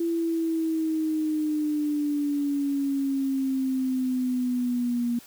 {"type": "exponential sweep", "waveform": "sine", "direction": "down", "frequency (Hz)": [337.4, 237.3], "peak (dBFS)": -23, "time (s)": [0, 5.19], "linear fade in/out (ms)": 5, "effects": ["white hiss -50 dBFS RMS until 5.26 s"]}